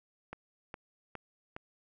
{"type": "click train", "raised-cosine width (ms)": 0.5, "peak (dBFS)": -26, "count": 4, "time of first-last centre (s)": [0.33, 1.565], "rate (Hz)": 2.43, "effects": []}